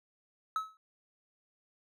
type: tone with exponential decay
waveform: triangle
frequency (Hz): 1291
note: E6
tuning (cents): -37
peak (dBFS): -25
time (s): 0.56-0.77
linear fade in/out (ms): 1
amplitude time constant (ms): 45
effects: none